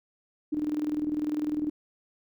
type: tone with tremolo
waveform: sine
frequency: 300.9 Hz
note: D4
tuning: 42 cents sharp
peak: -24 dBFS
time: 0.52-1.7 s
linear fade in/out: 10 ms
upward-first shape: square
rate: 20 Hz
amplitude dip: 60%
effects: none